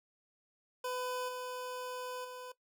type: tone with level steps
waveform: 25% pulse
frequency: 502 Hz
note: B4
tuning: 28 cents sharp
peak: -32 / -36 / -41 dBFS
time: 0.84-2.52 s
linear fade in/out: 5 ms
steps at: 1.28 / 2.24 s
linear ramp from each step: 10 ms
effects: noise-tail reverb RT60 0.1 s tail -17 dB re dry